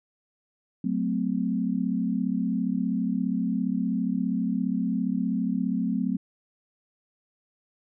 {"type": "chord", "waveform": "sine", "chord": "F# diminished", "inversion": "none", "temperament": "equal with one note detuned", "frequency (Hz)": [185, 220, 257.1], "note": ["F#3", "A3", "C4"], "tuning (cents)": [0, 0, -30], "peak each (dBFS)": [-28, -28, -28], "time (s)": [0.84, 6.17], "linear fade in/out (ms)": 5, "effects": []}